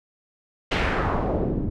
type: noise with low-pass filter sweep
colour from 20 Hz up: pink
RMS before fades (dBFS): -24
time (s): 0.71-1.7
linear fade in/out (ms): 10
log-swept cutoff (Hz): 3100 to 230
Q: 1.5
effects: none